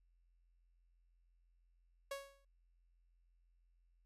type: tone with exponential decay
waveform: sawtooth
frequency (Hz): 554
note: C#5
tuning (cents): -1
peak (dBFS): -36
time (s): 2.11-2.45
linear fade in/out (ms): 5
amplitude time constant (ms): 73
effects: added 43 Hz sine -70 dBFS peak until 4.05 s + resampled to 32000 Hz